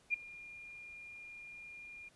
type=tone with ADSR envelope; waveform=sine; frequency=2411 Hz; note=D7; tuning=45 cents sharp; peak=-27 dBFS; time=0.1-2.09 s; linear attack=39 ms; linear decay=6 ms; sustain=-21 dB; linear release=10 ms; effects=pink hiss -67 dBFS RMS until 2.15 s + resampled to 24000 Hz